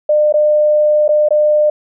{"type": "tone with dropouts", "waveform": "sine", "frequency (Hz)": 602, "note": "D5", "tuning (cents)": 43, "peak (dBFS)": -8, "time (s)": [0.09, 1.7], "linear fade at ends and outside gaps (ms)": 5, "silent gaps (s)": [[0.325, 0.339], [1.08, 1.089], [1.287, 1.306]], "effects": []}